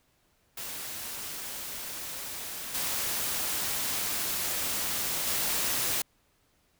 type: noise with level steps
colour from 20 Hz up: white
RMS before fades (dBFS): -38 / -31 / -29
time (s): 0.57-6.02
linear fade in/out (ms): 5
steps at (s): 2.74 / 5.26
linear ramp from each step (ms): 10
effects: pink hiss -69 dBFS RMS until 6.79 s